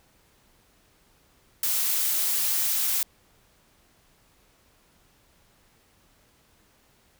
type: noise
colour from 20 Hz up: blue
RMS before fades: -25 dBFS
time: 1.63-3.03 s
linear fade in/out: 2 ms
effects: pink hiss -62 dBFS RMS until 7.19 s